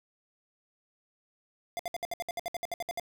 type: tone bursts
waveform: square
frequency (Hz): 695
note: F5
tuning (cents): -9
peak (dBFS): -32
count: 15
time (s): 1.77-2.997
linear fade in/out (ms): 0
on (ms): 23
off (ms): 63
effects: none